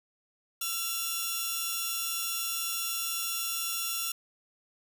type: tone cluster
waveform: 5% pulse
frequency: 1346 / 2826 / 3444 Hz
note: E6 / F7 / A7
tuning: +36 / +20 / -38 cents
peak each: -23 / -26 / -28 dBFS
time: 0.61-4.12 s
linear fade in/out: 5 ms
effects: 9-bit